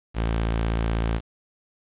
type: tone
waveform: sawtooth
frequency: 56.1 Hz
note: A1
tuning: 34 cents sharp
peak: -18 dBFS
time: 0.14-1.21 s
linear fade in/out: 50 ms
effects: resampled to 8000 Hz + 8-bit